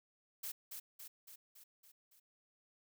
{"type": "noise with echo", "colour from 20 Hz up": "blue", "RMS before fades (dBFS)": -43, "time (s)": [0.43, 0.52], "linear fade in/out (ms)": 10, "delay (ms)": 280, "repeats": 6, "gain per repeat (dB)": -4, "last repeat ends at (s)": 2.2, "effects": []}